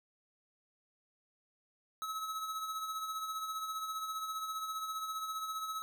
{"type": "tone with tremolo", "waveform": "square", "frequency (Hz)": 1290, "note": "E6", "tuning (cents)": -38, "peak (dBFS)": -36, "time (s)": [2.02, 5.82], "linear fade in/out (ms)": 0, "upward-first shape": "sine", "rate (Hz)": 15, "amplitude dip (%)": 45, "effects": []}